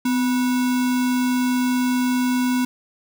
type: tone with sample-and-hold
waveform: sine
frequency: 252.3 Hz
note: B3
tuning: 37 cents sharp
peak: -17 dBFS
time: 0.05-2.65 s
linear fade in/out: 5 ms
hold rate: 1225 Hz
effects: none